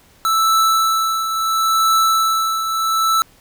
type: tone with tremolo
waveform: square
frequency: 1318.5 Hz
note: E6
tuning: in tune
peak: -12 dBFS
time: 0.25-3.22 s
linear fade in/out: 0 ms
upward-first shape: triangle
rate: 0.73 Hz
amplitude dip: 60%
effects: pink hiss -51 dBFS RMS until 3.4 s